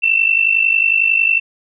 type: tone pair together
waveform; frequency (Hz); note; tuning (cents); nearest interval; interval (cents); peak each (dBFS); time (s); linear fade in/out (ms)
sine; 2655 / 2706; E7 / E7; +12 / +45; unison; 33; -14; 0.02-1.4; 20
effects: none